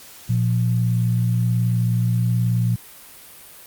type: tone pair together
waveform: sine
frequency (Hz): 117.72 / 176.5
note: A#2 / F3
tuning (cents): +17 / +19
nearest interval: perfect fifth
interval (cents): 702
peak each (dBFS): -17 / -24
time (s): 0.29-2.76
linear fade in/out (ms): 10
effects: white hiss -43 dBFS RMS until 3.66 s + Opus 48 kbps